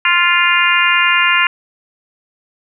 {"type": "harmonic tone", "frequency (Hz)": 349.2, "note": "F4", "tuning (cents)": 0, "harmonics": [3, 4, 5, 6, 7, 8], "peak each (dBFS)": [-17, -17, -17, -17, -17, -17], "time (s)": [0.05, 1.47], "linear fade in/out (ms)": 2, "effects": []}